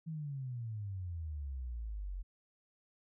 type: exponential sweep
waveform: sine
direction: down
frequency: 164.81 to 43.65 Hz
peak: -38 dBFS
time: 0.06-2.23 s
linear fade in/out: 20 ms
effects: none